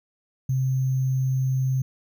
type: tone with sample-and-hold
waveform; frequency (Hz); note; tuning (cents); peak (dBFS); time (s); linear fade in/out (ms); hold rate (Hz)
sine; 130.81; C3; 0; -20; 0.49-1.82; 5; 6300
effects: none